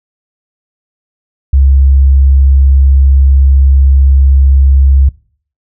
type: tone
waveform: sine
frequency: 67.8 Hz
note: C#2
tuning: 38 cents flat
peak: -3 dBFS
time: 1.53-5.09 s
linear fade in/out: 5 ms
effects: noise-tail reverb RT60 0.5 s tail -21 dB re dry